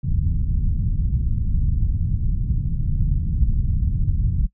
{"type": "low-pass noise", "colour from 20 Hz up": "pink", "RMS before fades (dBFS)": -20, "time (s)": [0.03, 4.47], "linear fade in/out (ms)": 10, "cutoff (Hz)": 150, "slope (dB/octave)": 24, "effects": ["noise-tail reverb RT60 0.1 s tail -21 dB re dry"]}